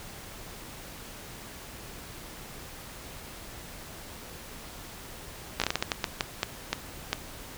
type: slowing click train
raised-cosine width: 0.2 ms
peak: -8 dBFS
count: 13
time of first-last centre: 5.6-7.13 s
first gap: 16 ms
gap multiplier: 1.34
effects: pink hiss -44 dBFS RMS until 7.57 s